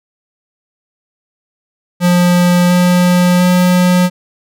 square tone with pitch steps, 177 / 178.54 / 180.09 Hz, F3 / F3 / F#3, +23 / +38 / -47 cents, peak -8 dBFS, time 2-4.1 s, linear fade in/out 50 ms, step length 700 ms, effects none

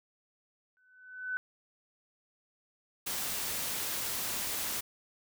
sine tone with exponential growth, 1506 Hz, F#6, 30 cents sharp, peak -29 dBFS, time 0.77-1.37 s, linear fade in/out 0 ms, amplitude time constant 130 ms
white noise, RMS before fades -35 dBFS, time 3.06-4.81 s, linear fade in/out 10 ms
effects none

